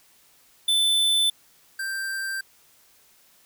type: tone pair in turn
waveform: square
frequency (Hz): 3520 / 1572.2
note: A7 / G6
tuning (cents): 0 / +5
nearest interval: octave + major second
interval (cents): 1395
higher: first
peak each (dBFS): -19 / -28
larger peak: first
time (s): 0.68-1.3 / 1.79-2.41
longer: neither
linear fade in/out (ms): 5
effects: white hiss -58 dBFS RMS until 3.45 s